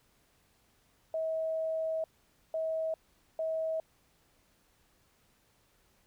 sine tone bursts at uneven times, 642 Hz, E5, 46 cents flat, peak -30 dBFS, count 3, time 1.14-2.04 / 2.54-2.94 / 3.39-3.8 s, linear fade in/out 2 ms, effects pink hiss -69 dBFS RMS until 6.06 s

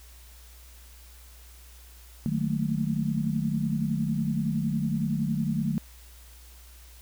sine tone cluster, 152.1 / 184.6 / 217.3 / 228.1 Hz, D#3 / F#3 / A3 / A#3, -39 / -4 / -21 / -37 cents, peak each -29 / -31 / -29 / -33 dBFS, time 2.26-5.78 s, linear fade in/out 0 ms, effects added 60 Hz sine -48 dBFS peak until 7.01 s + white hiss -54 dBFS RMS until 7.01 s

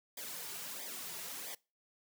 white noise with flanger, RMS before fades -44 dBFS, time 0.17-1.55 s, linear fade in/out 5 ms, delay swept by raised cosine 0.71 to 3.91 ms, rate 1.5 Hz, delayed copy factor -0.8, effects noise-tail reverb RT60 0.3 s tail -24 dB re dry + high-pass 150 Hz 12 dB/octave

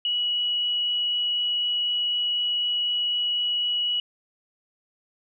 sine tone, 2926 Hz, F#7, 20 cents flat, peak -22 dBFS, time 0.05-4 s, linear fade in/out 2 ms, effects none

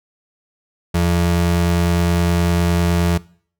square ring-modulated tone, 128.1 Hz, C3, 36 cents flat, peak -12 dBFS, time 0.94-3.18 s, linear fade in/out 10 ms, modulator 44.9 Hz, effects noise-tail reverb RT60 0.5 s tail -21 dB re dry

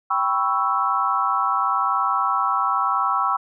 sine chord, C# half-diminished seventh, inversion second, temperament equal, 784 / 987.8 / 1108.7 / 1318.5 Hz, G5 / B5 / C#6 / E6, 0 / 0 / 0 / 0 cents, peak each -26 / -25 / -23 / -22 dBFS, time 0.1-3.37 s, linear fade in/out 10 ms, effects none

